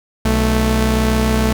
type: tone pair together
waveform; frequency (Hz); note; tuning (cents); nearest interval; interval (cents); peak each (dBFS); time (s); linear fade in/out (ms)
sawtooth; 61.74 / 220; B1 / A3; 0 / 0; octave + minor seventh; 2200; -12; 0.25-1.53; 5
effects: none

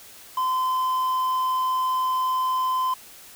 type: tone with quantisation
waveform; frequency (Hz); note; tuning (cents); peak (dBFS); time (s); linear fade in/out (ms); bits
triangle; 1027; C6; -33; -19; 0.37-2.94; 5; 7
effects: white hiss -46 dBFS RMS until 3.35 s

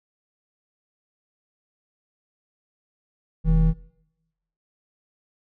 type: tone pair together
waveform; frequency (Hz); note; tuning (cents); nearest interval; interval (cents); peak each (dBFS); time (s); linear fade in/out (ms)
triangle; 42.49 / 160.7; F1 / E3; -47 / -44; octave + major seventh; 2303; -15 / -17; 3.44-3.74; 50
effects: noise-tail reverb RT60 0.9 s tail -22 dB re dry

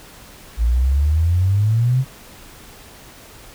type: exponential sweep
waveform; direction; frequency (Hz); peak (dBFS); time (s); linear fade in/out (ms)
sine; up; 55 to 134.9; -13; 0.57-2.05; 50
effects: pink hiss -42 dBFS RMS until 3.54 s

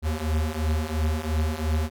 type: beating tone pair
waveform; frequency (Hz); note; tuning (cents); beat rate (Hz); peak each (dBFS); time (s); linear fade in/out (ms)
square; 76.2 / 79.1; D#2 / D#2; -36 / +29; 2.9; -28 / -26; 0.02-1.9; 50
effects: none

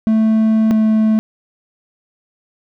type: tone pair in turn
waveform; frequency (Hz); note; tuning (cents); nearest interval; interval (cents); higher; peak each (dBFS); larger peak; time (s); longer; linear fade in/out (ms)
triangle; 220 / 218.2; A3 / A3; 0 / -14; unison; 14; first; -8; neither; 0.07-0.71 / 0.71-1.19; first; 0
effects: none

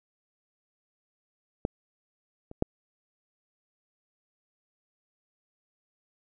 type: clicks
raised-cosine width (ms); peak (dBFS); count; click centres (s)
2; -13 / -29 / -10; 3; 1.651 / 2.514 / 2.624
effects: none

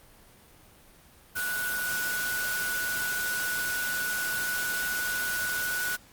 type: tone in noise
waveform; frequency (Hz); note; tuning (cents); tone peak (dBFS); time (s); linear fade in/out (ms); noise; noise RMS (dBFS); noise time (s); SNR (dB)
sine; 1474; F#6; -7; -29; 1.35-5.97; 20; white; -34; 1.35-5.97; +2
effects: pink hiss -55 dBFS RMS until 6.12 s + Opus 32 kbps

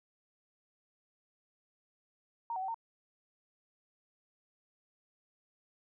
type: tone with pitch steps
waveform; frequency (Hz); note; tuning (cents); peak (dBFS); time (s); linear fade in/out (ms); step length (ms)
sine; 929 / 750 / 766 / 913; A#5 / F#5 / G5 / A#5; -6 / +23 / -40 / -36; -34; 2.5-2.744; 2; 61
effects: none

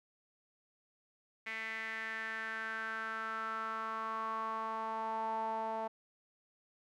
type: tone with band-pass filter sweep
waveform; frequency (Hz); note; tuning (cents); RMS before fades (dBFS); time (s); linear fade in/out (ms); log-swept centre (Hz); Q
sawtooth; 222.1; A3; +16; -39; 1.46-5.88; 10; 2100 to 790; 5.9
effects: none

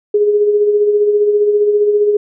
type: tone with tremolo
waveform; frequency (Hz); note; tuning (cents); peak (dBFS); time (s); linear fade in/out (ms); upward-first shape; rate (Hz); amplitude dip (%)
sine; 415.3; G#4; 0; -7; 0.14-2.17; 5; sine; 15; 45
effects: none

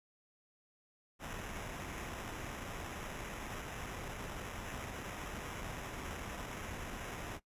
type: noise with sample-and-hold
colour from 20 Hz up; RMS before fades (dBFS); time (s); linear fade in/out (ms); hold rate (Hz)
pink; -44; 1.19-7.4; 50; 4410
effects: noise-tail reverb RT60 0.1 s tail -18 dB re dry + resampled to 32000 Hz

